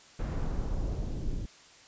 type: noise with low-pass filter sweep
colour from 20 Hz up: brown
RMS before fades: -32 dBFS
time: 0.19-1.46 s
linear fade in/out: 5 ms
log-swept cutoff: 2300 to 300 Hz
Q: 0.8
effects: white hiss -55 dBFS RMS until 1.87 s + resampled to 16000 Hz